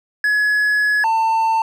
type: tone pair in turn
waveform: triangle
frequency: 1691 / 895.8 Hz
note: G#6 / A5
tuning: +31 / +31 cents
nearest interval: major seventh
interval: 1100 cents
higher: first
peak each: -12 dBFS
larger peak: neither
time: 0.24-1.04 / 1.04-1.62 s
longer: first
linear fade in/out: 2 ms
effects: none